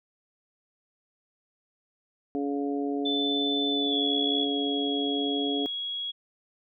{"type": "harmonic tone", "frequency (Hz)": 141.5, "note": "C#3", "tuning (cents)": 36, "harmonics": [2, 3, 4, 5], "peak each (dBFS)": [-28, -32, -43, -37], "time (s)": [2.35, 5.66], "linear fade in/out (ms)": 0}
{"type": "tone with pitch glide", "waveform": "sine", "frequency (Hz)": [3520, 3386], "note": ["A7", "G#7"], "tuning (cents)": [0, 33], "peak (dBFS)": -27, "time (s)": [3.05, 4.45], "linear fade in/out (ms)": 10, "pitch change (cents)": -67, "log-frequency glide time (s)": [3.71, 4.12]}
{"type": "tone", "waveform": "sine", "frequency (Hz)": 3322, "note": "G#7", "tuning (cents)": 0, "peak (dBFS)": -30, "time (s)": [3.91, 6.12], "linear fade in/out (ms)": 20}
{"effects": []}